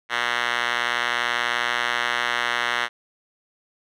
5% pulse tone with band-pass filter, 120.4 Hz, B2, 44 cents flat, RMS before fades -24 dBFS, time 0.09-2.89 s, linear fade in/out 50 ms, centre 2200 Hz, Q 3.4, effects none

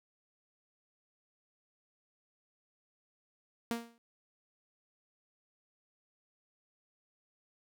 sawtooth tone with exponential decay, 233.1 Hz, A#3, in tune, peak -26 dBFS, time 3.71-3.98 s, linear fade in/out 0 ms, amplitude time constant 57 ms, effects none

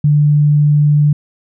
sine tone, 147.8 Hz, D3, 11 cents sharp, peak -7 dBFS, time 0.04-1.13 s, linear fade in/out 5 ms, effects none

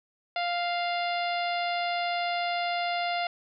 harmonic tone, 698.5 Hz, F5, in tune, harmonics 1 / 2 / 3 / 4 / 5 / 6 / 7, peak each -28 / -37 / -35 / -38 / -40 / -42 / -44 dBFS, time 0.36-3.27 s, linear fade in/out 2 ms, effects none

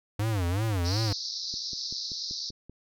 square tone with vibrato, 98.4 Hz, G2, 7 cents sharp, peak -26 dBFS, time 0.19-1.13 s, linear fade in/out 5 ms, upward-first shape sine, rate 2.7 Hz, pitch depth 240 cents each way
pink band-pass noise, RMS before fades -35 dBFS, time 0.84-2.51 s, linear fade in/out 20 ms, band 4000 to 5700 Hz, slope 96 dB/octave
click train, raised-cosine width 3 ms, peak -32 dBFS, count 7, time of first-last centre 1.54-2.696 s, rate 5.19 Hz
effects none

